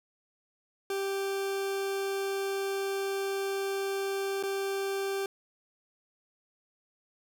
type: tone with dropouts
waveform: 40% pulse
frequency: 392 Hz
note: G4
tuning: in tune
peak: -29 dBFS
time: 0.9-5.26 s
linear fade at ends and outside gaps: 2 ms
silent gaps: 4.428-4.435 s
effects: none